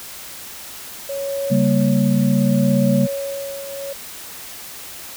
sine tone with tremolo, 555 Hz, C#5, 2 cents sharp, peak -20 dBFS, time 1.09-3.93 s, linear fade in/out 5 ms, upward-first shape triangle, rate 0.68 Hz, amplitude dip 70%
sine chord, G diminished, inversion second, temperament equal, 138.59 / 196 / 233.1 Hz, Db3 / G3 / Bb3, 0 / 0 / 0 cents, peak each -19 / -17 / -18 dBFS, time 1.5-3.07 s, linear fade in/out 20 ms
effects white hiss -35 dBFS RMS until 5.16 s

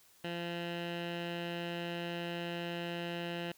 15% pulse tone with low-pass filter, 171.9 Hz, F3, 27 cents flat, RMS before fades -39 dBFS, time 0.24-3.52 s, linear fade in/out 5 ms, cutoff 3000 Hz, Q 2.9, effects white hiss -64 dBFS RMS until 3.57 s

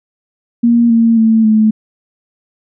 sine tone with pitch steps, 235.4 / 229.1 / 223 / 217 Hz, A#3 / A#3 / A3 / A3, +17 / -30 / +23 / -24 cents, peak -6 dBFS, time 0.63-1.71 s, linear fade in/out 10 ms, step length 270 ms, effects none

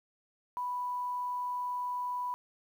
sine tone with quantisation, 987.8 Hz, B5, in tune, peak -32 dBFS, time 0.57-2.34 s, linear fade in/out 0 ms, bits 10, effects none

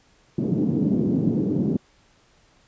white band-pass noise, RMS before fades -22 dBFS, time 0.38-1.77 s, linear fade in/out 5 ms, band 140 to 300 Hz, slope 24 dB/octave, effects pink hiss -59 dBFS RMS until 2.67 s + resampled to 16000 Hz

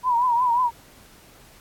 sine tone with vibrato, 972 Hz, B5, 28 cents flat, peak -17 dBFS, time 0.03-0.71 s, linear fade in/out 50 ms, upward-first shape triangle, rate 5.6 Hz, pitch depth 99 cents each way, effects pink hiss -51 dBFS RMS until 1.6 s + AAC 64 kbps

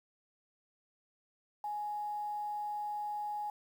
sine tone with quantisation, 835 Hz, G#5, 9 cents sharp, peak -35 dBFS, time 1.64-3.5 s, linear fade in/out 2 ms, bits 10, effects none

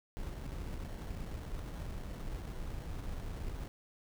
brown noise with sample-and-hold, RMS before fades -41 dBFS, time 0.17-3.68 s, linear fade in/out 0 ms, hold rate 2450 Hz, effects none

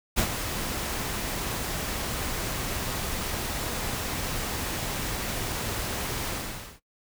pink noise with ADSR envelope, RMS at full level -23 dBFS, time 0.16-6.8 s, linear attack 27 ms, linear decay 80 ms, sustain -8 dB, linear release 510 ms, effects noise-tail reverb RT60 0.1 s tail -18 dB re dry

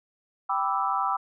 sine chord, E minor seventh, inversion first, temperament equal, 784 / 987.8 / 1174.7 / 1318.5 Hz, G5 / B5 / D6 / E6, 0 / 0 / 0 / 0 cents, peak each -29 dBFS, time 0.49-1.17 s, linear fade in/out 10 ms, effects none

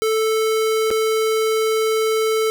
square tone with dropouts, 440 Hz, A4, in tune, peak -17 dBFS, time 0.02-2.5 s, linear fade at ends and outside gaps 0 ms, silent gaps 0.905-0.912 s, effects none

